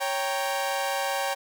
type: chord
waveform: sawtooth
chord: G diminished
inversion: second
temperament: equal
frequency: 554.4 / 784 / 932.3 Hz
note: Db5 / G5 / Bb5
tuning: 0 / 0 / 0 cents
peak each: -26 / -25 / -30 dBFS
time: 0-1.35 s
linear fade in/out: 20 ms
effects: none